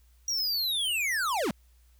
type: linear sweep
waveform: square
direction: down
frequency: 5770 to 164.9 Hz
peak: -27 dBFS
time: 0.28-1.51 s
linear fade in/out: 2 ms
effects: added 60 Hz sine -57 dBFS peak until 1.99 s + white hiss -69 dBFS RMS until 1.99 s